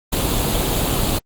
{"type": "noise with comb filter", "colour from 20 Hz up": "pink", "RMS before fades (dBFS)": -19, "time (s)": [0.12, 1.19], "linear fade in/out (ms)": 10, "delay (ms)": 0.27, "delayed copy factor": 0.5, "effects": ["Opus 32 kbps"]}